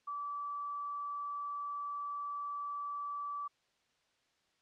sine tone, 1156 Hz, D6, 28 cents flat, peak -37 dBFS, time 0.07-3.48 s, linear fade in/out 10 ms, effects white hiss -75 dBFS RMS until 4.61 s + low-pass 5000 Hz 12 dB/octave

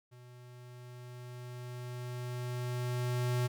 square tone with level ramp, 123.47 Hz, B2, in tune, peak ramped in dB -53 to -29 dBFS, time 0.11-3.48 s, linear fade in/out 20 ms, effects none

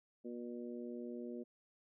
harmonic tone, 120 Hz, B2, 49 cents flat, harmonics 2 / 3 / 4 / 5, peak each -45 / -47 / -51 / -55 dBFS, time 0.24-1.44 s, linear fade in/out 20 ms, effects none

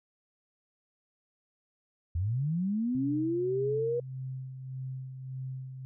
sine linear sweep, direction up, 79 to 487 Hz, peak -27 dBFS, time 2.15-4 s, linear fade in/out 5 ms
sine tone with tremolo, 130.81 Hz, C3, in tune, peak -34 dBFS, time 2.95-5.85 s, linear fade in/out 0 ms, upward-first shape sine, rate 1.7 Hz, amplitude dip 50%
effects none

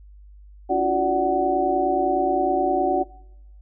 sine tone cluster, 282.8 / 339.6 / 369.3 / 584 / 748 Hz, C#4 / F4 / F#4 / D5 / F#5, +35 / -48 / -3 / -10 / +19 cents, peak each -28 / -28 / -24 / -26 / -21 dBFS, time 0.69-3.04 s, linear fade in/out 20 ms, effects noise-tail reverb RT60 0.9 s tail -23 dB re dry + added 50 Hz sine -43 dBFS peak until 3.61 s

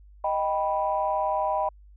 sine chord, Eb augmented, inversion none, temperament equal with one note detuned, 622.3 / 784 / 983.8 Hz, Eb5 / G5 / B5, 0 / 0 / -7 cents, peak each -27 dBFS, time 0.24-1.69 s, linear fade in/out 5 ms, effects tanh soft clip ceiling -13 dBFS + added 50 Hz sine -48 dBFS peak until 1.96 s

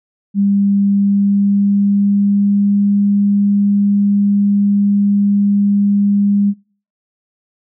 sine tone with pitch glide, 199.9 to 202.1 Hz, G3 to G#3, +34 to -47 cents, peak -10 dBFS, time 0.34-6.54 s, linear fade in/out 50 ms, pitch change +19 cents, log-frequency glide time 0.84-2.88 s, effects noise-tail reverb RT60 0.4 s tail -22 dB re dry

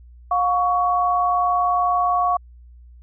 sine tone pair together, 714 / 1119.4 Hz, F5 / C#6, +38 / +17 cents, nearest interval minor sixth, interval 779 cents, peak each -19 dBFS, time 0.31-2.37 s, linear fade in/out 5 ms, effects added 60 Hz sine -42 dBFS peak until 3.02 s

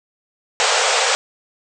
pink band-pass noise, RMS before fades -17 dBFS, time 0.6-1.15 s, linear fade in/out 0 ms, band 450 to 8300 Hz, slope 96 dB/octave, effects none

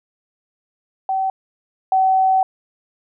sine tone pair in turn, 766 / 759.8 Hz, G5 / F#5, -40 / +46 cents, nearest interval unison, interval 14 cents, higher first, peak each -17 / -12 dBFS, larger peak second, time 1.09-1.3 / 1.92-2.43 s, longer second, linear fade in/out 2 ms, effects none

